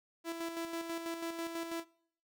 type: tone with tremolo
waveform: sawtooth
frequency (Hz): 333.1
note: E4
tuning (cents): +18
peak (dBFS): -32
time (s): 0.24-1.85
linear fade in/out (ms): 50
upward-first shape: square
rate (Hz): 6.1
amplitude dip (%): 45
effects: noise-tail reverb RT60 0.7 s tail -25 dB re dry